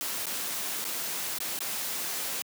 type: noise with dropouts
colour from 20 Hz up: white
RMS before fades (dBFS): -33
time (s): 0.01-2.42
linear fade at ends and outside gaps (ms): 0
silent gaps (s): 0.257-0.267 / 0.842-0.851 / 1.385-1.404 / 1.589-1.605
effects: high-pass 150 Hz 12 dB/octave

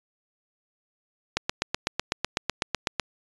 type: click train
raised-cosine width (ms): 0.2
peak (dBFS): -6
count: 14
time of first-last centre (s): 1.37-2.997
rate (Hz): 7.99
effects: resampled to 22050 Hz

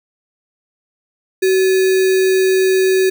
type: tone with sample-and-hold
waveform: sine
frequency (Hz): 377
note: F#4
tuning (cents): +32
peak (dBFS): -10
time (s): 1.42-3.1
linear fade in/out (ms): 10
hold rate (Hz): 2100
effects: none

